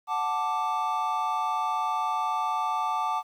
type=chord; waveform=triangle; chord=D major; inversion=first; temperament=equal; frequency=740 / 880 / 1174.7 Hz; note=F#5 / A5 / D6; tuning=0 / 0 / 0 cents; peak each=-30 / -27 / -27 dBFS; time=0.07-3.23 s; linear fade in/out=50 ms; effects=10-bit